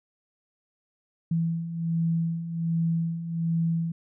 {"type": "beating tone pair", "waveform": "sine", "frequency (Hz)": [164.81, 166.11], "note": ["E3", "E3"], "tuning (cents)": [0, 14], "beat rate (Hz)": 1.3, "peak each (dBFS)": [-31, -25], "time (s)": [1.31, 3.92], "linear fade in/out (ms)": 5, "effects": []}